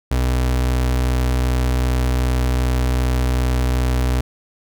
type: tone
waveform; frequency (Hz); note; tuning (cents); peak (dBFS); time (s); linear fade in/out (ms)
35% pulse; 62.6; B1; +24; -14; 0.11-4.21; 5
effects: none